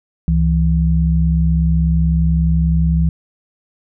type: tone pair together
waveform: sine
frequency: 67.9 / 164.13 Hz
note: C#2 / E3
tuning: -35 / -7 cents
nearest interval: octave + minor third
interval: 1528 cents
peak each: -14 dBFS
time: 0.28-3.09 s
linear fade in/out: 0 ms
effects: none